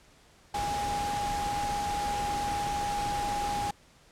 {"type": "tone in noise", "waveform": "sine", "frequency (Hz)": 820, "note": "G#5", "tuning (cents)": -22, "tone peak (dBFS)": -29, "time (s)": [0.54, 3.71], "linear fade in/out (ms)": 5, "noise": "pink", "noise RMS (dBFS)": -36, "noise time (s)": [0.54, 3.71], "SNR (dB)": 4, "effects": ["pink hiss -59 dBFS RMS until 4.11 s", "low-pass 9000 Hz 12 dB/octave"]}